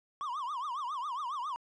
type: tone with vibrato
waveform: triangle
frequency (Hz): 1080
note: C#6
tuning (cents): -45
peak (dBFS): -32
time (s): 0.21-1.56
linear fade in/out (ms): 0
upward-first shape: triangle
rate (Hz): 7.3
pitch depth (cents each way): 270
effects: resampled to 22050 Hz